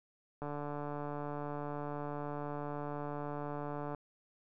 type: click train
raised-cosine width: 1 ms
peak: -27 dBFS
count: 516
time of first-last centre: 0.42-3.947 s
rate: 146 Hz
effects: none